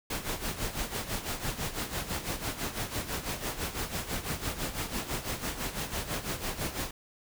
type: noise with tremolo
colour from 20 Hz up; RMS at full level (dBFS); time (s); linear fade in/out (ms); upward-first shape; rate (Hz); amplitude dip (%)
pink; -32; 0.1-6.91; 5; sine; 6; 70
effects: none